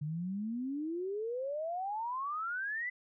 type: exponential sweep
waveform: sine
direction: up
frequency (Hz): 144.8 to 2027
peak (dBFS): -34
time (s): 0.01-2.9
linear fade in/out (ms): 10
effects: none